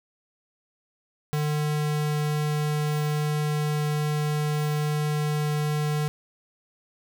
square tone, 150.1 Hz, D3, 38 cents sharp, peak -24 dBFS, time 1.33-6.08 s, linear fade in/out 0 ms, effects none

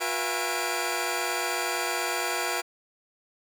15% pulse tone cluster, 359.8 / 484.3 / 671 / 819 / 2343 Hz, F#4 / B4 / E5 / G#5 / D7, -48 / -34 / +31 / -24 / -5 cents, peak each -27 dBFS, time 0-2.62 s, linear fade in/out 20 ms, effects none

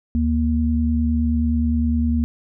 sine tone pair together, 75.3 / 235.6 Hz, D2 / A#3, +44 / +19 cents, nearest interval octave + minor sixth, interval 1975 cents, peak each -19 dBFS, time 0.15-2.24 s, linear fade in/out 0 ms, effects none

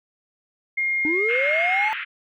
sine tone with pitch glide, 2130 to 2144 Hz, C7 to C7, +30 to +42 cents, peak -20 dBFS, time 0.77-1.89 s, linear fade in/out 10 ms, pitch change +12 cents, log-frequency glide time 1-1.65 s
triangle linear sweep, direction up, 293.1 to 888 Hz, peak -21 dBFS, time 1.05-1.93 s, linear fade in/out 0 ms
pink band-pass noise, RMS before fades -30 dBFS, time 1.28-2.05 s, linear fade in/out 20 ms, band 1400 to 2800 Hz, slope 48 dB/octave
effects none

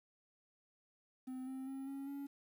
triangle tone with pitch steps, 258 / 263.4 / 269 / 274.6 / 280.4 Hz, C4 / C4 / C4 / C#4 / C#4, -24 / +12 / +48 / -16 / +20 cents, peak -40 dBFS, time 1.27-2.27 s, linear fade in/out 10 ms, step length 200 ms, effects 11-bit

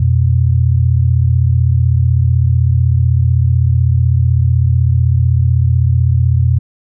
sine tone pair together, 86.7 / 122.61 Hz, F2 / B2, -12 / -12 cents, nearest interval tritone, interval 600 cents, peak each -11 dBFS, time 0-6.59 s, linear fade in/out 5 ms, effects none

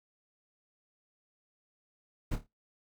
brown noise with echo, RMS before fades -30 dBFS, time 2.31-2.36 s, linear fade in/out 10 ms, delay 27 ms, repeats 4, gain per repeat -9 dB, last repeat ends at 2.468 s, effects noise-tail reverb RT60 0.2 s tail -23 dB re dry

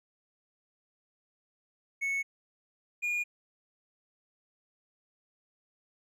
triangle tone pair in turn, 2207 / 2433 Hz, C#7 / D#7, -8 / -39 cents, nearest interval major second, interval 169 cents, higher second, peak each -27 dBFS, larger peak neither, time 2.01-2.23 / 3.02-3.24 s, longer neither, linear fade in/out 20 ms, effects none

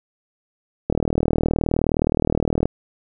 click train, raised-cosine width 2 ms, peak -5 dBFS, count 70, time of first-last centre 0.9-2.656 s, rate 39.3 Hz, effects none

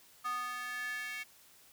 square tone with high-pass filter sweep, 246.9 Hz, B3, in tune, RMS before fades -39 dBFS, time 0.24-1.24 s, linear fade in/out 20 ms, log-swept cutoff 1200 to 2100 Hz, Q 5.9, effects white hiss -61 dBFS RMS until 1.72 s

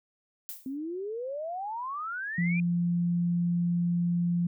violet noise with exponential decay, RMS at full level -36 dBFS, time 0.49-0.77 s, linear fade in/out 0 ms, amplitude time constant 59 ms
sine exponential sweep, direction up, 257.1 to 2438 Hz, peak -32 dBFS, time 0.66-2.6 s, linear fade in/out 2 ms
sine tone, 173.4 Hz, F3, 12 cents flat, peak -24 dBFS, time 2.38-4.47 s, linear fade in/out 5 ms
effects none

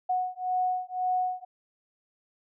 sine beating tone pair, 734 / 735.9 Hz, F#5 / F#5, -14 / -10 cents, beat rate 1.9 Hz, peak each -29 dBFS, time 0.09-1.45 s, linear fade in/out 10 ms, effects none

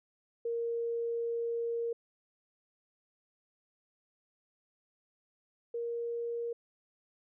sine tone pair in turn, 466.2 / 469.4 Hz, A#4 / A#4, 0 / +12 cents, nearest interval unison, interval 12 cents, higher second, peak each -31 / -33 dBFS, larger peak first, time 0.45-1.93 / 5.74-6.53 s, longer first, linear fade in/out 5 ms, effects none

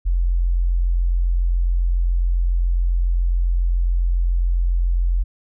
sine tone, 43.63 Hz, F1, 1 cent flat, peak -15 dBFS, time 0.05-5.24 s, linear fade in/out 20 ms, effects none

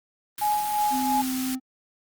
white band-stop noise, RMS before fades -34 dBFS, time 0.38-1.55 s, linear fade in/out 2 ms, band 370 to 1000 Hz, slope 96 dB/octave
sine tone with tremolo, 839 Hz, G#5, 17 cents sharp, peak -20 dBFS, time 0.41-1.22 s, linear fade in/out 10 ms, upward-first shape sine, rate 2.9 Hz, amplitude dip 50%
triangle tone, 259.4 Hz, C4, 15 cents flat, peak -24 dBFS, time 0.9-1.6 s, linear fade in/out 50 ms
effects Opus 32 kbps

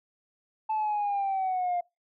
sine linear sweep, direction down, 877 to 698.5 Hz, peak -24 dBFS, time 0.69-1.81 s, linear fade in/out 10 ms, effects noise-tail reverb RT60 0.2 s tail -23 dB re dry + tanh soft clip ceiling -23 dBFS

